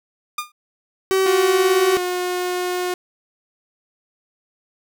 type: tone with exponential decay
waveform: sawtooth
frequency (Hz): 1211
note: D#6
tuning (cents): -47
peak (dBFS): -16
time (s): 0.38-0.52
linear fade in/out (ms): 5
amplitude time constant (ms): 30
type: tone with pitch glide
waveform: 45% pulse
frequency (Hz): 381.6 to 378.5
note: G4 to F#4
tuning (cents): -47 to +39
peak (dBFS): -15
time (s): 1.11-1.97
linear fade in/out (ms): 0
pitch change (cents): -14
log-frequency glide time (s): 1.23-1.64
type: tone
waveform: sawtooth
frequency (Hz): 360.6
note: F#4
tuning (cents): -45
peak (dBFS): -17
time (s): 1.26-2.94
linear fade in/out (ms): 2
effects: none